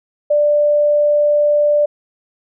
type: tone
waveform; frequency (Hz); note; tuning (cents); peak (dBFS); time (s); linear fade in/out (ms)
sine; 590; D5; +8; -10; 0.3-1.86; 10
effects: none